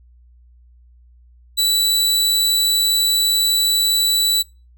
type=tone; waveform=sawtooth; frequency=3951 Hz; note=B7; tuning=in tune; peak=-11 dBFS; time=1.57-4.43 s; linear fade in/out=20 ms; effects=noise-tail reverb RT60 0.3 s tail -25 dB re dry + added 60 Hz sine -46 dBFS peak until 4.77 s